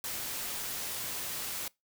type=noise; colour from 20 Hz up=white; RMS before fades=-37 dBFS; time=0.04-1.68 s; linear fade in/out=2 ms; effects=noise-tail reverb RT60 0.2 s tail -24 dB re dry